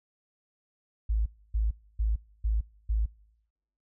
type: tone bursts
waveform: sine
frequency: 53.8 Hz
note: A1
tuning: 38 cents flat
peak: -23 dBFS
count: 5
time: 1.09-3.06 s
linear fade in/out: 10 ms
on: 170 ms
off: 280 ms
effects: noise-tail reverb RT60 0.9 s tail -24 dB re dry